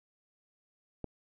click, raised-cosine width 2 ms, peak -24 dBFS, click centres 1.043 s, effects none

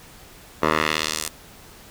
10% pulse tone with band-pass filter sweep, 77.78 Hz, D#2, in tune, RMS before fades -23 dBFS, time 0.62-1.29 s, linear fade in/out 10 ms, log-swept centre 930 to 10000 Hz, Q 0.97, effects pink hiss -46 dBFS RMS until 1.9 s

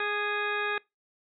harmonic tone with a mistuned harmonic, 415.3 Hz, G#4, in tune, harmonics 1 / 2 / 3 / 4 / 5 / 6 / 8 / 9, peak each -34 / -38 / -35 / -31 / -42 / -35 / -45 / -43 dBFS, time 0-0.78 s, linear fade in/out 2 ms, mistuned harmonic 3, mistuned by -19 cents, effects noise-tail reverb RT60 0.2 s tail -23 dB re dry

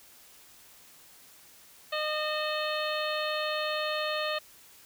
harmonic tone with a mistuned harmonic, 611 Hz, D#5, 32 cents flat, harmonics 1 / 2 / 3 / 4 / 5 / 6 / 7, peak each -32 / -35 / -37 / -38 / -39 / -40 / -40 dBFS, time 1.92-4.39 s, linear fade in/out 10 ms, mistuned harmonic 4, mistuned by +94 cents, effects white hiss -55 dBFS RMS until 4.85 s

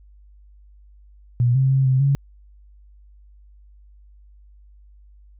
sine tone with pitch steps, 121.3 / 133 / 134.1 / 130.6 / 139 Hz, B2 / C3 / C3 / C3 / C#3, -31 / +29 / +43 / -3 / +5 cents, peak -14 dBFS, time 1.4-2.15 s, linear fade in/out 0 ms, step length 150 ms, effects added 50 Hz sine -46 dBFS peak until 5.39 s

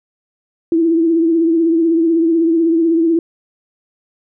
sine tone with vibrato, 330 Hz, E4, 2 cents sharp, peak -10 dBFS, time 0.72-3.19 s, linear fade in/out 2 ms, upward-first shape triangle, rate 16 Hz, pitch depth 61 cents each way, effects none

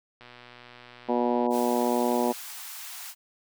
click train, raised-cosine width 0.3 ms, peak -31 dBFS, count 154, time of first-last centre 0.21-1.464 s, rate 122 Hz
harmonic tone, 121.3 Hz, B2, 31 cents flat, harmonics 2 / 3 / 4 / 5 / 6 / 7 / 8, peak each -27 / -29 / -30 / -31 / -32 / -32 / -33 dBFS, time 1.08-2.33 s, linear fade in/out 20 ms
white high-pass noise, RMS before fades -40 dBFS, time 1.5-3.15 s, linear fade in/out 50 ms, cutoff 730 Hz, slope 48 dB/octave
effects none

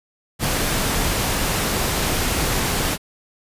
pink noise, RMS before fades -21 dBFS, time 0.39-2.98 s, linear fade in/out 50 ms, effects resampled to 32000 Hz

